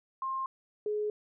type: tone pair in turn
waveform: sine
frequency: 1061 / 421.1 Hz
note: C6 / G#4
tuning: +24 / +24 cents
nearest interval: octave + major third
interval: 1600 cents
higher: first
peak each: -31 / -29 dBFS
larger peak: second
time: 0.22-0.46 / 0.86-1.1 s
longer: neither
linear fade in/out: 2 ms
effects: none